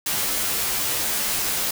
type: noise with comb filter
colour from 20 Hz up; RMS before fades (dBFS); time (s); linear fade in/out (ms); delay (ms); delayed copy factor
white; -24; 0.06-1.71; 5; 12; -1
effects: none